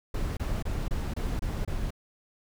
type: noise bursts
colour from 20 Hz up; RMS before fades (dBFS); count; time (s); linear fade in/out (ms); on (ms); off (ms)
brown; -30; 7; 0.14-1.906; 5; 230; 26
effects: none